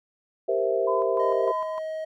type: chord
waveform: sine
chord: C dominant seventh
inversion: second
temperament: equal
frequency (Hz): 392 / 466.2 / 523.3 / 659.3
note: G4 / Bb4 / C5 / E5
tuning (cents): 0 / 0 / 0 / 0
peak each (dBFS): -27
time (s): 0.48-1.52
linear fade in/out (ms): 10
type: tone with tremolo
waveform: sine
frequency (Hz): 1013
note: B5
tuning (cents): +44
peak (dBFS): -26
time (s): 0.87-1.79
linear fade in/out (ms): 10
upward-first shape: square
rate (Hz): 3.3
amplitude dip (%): 60
type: tone with pitch glide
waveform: triangle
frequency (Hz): 622.3 to 632.1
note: D#5 to D#5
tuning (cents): 0 to +27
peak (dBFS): -27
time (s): 1.19-2.05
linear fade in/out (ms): 10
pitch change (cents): +27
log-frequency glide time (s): 1.37-1.43
effects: none

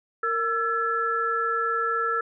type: tone cluster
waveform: sine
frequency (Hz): 461.7 / 1338 / 1705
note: A#4 / E6 / G#6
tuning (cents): -17 / +25 / +45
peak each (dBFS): -30 / -24 / -30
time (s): 0.23-2.21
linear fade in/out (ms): 5
effects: none

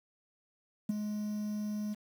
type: tone with ADSR envelope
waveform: triangle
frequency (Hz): 210.2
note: G#3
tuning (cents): +21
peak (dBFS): -21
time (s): 0.89-1.95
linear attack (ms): 8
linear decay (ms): 13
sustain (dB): -10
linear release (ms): 24
effects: tanh soft clip ceiling -23 dBFS + 9-bit

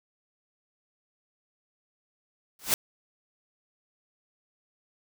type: noise with exponential growth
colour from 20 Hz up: white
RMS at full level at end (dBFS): -19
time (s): 2.59-2.74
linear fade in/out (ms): 1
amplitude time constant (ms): 32
effects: none

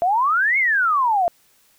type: exponential two-way sweep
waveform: sine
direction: up then down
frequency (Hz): 667 to 2217 to 667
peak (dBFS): -15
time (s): 0.02-1.28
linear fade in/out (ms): 0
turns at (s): 0.58
effects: white hiss -58 dBFS RMS until 1.78 s

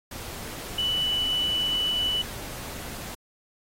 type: tone in noise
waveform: sine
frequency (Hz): 2971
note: F#7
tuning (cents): +6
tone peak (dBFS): -23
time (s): 0.78-2.22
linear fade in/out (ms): 5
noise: pink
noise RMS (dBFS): -38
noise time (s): 0.11-3.15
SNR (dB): +12
effects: AAC 48 kbps

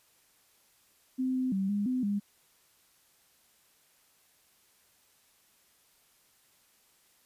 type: tone with pitch steps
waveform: sine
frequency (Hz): 258.4 / 257 / 193.1 / 204.1 / 254.4 / 203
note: C4 / C4 / G3 / G#3 / C4 / G#3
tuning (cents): -21 / -31 / -26 / -30 / -48 / -39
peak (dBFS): -27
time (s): 1.18-2.2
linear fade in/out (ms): 20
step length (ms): 170
effects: white hiss -66 dBFS RMS until 7.25 s + resampled to 32000 Hz

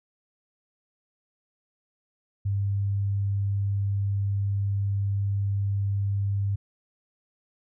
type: tone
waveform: sine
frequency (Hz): 99.7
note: G2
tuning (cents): +30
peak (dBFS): -23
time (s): 2.45-6.56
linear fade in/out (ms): 10
effects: none

